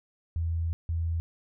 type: tone pair in turn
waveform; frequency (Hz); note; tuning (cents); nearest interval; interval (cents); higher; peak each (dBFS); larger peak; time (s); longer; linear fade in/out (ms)
sine; 82.9 / 82.9; E2 / E2; +10 / +10; unison; 0; neither; -26; neither; 0.36-0.73 / 0.89-1.2; first; 0
effects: none